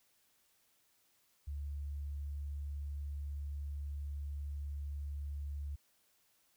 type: tone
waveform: sine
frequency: 71.8 Hz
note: D2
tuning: 39 cents flat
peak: -38 dBFS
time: 1.47-5.76 s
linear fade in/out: 10 ms
effects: white hiss -73 dBFS RMS until 6.56 s